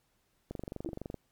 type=click train; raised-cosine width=2 ms; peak=-25 dBFS; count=16; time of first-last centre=0.51-1.143 s; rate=23.7 Hz
type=tone with exponential decay; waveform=sine; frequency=329.9 Hz; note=E4; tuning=1 cent sharp; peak=-29 dBFS; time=0.86-0.96 s; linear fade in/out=1 ms; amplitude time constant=20 ms
effects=pink hiss -74 dBFS RMS until 1.31 s + MP3 96 kbps